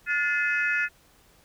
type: tone cluster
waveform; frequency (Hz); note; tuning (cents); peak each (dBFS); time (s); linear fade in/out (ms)
sine; 1431 / 1746 / 2065 / 2549; F6 / A6 / C7 / D#7; +42 / -14 / -23 / +41; -26 / -26 / -32 / -29; 0.06-0.89; 50
effects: tanh soft clip ceiling -14 dBFS + pink hiss -59 dBFS RMS until 1.44 s